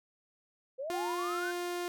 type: linear sweep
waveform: sine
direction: up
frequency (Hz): 499.7 to 1568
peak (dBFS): -35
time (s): 0.78-1.52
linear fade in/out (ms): 20
type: tone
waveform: sawtooth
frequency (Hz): 352.1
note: F4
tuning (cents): +14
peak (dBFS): -30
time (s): 0.9-1.88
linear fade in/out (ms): 0
effects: none